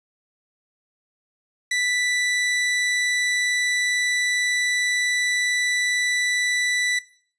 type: tone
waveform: sawtooth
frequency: 1975.5 Hz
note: B6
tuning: in tune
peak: -17 dBFS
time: 1.71-6.99 s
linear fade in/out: 5 ms
effects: noise-tail reverb RT60 0.5 s tail -18 dB re dry + resampled to 22050 Hz